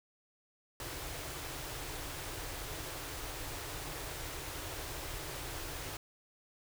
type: band-stop noise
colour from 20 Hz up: pink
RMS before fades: -42 dBFS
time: 0.8-5.97 s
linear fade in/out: 2 ms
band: 160 to 270 Hz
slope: 96 dB/octave
effects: none